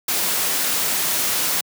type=noise; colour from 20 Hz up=white; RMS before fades=-21 dBFS; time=0.08-1.61 s; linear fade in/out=5 ms; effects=high-pass 150 Hz 12 dB/octave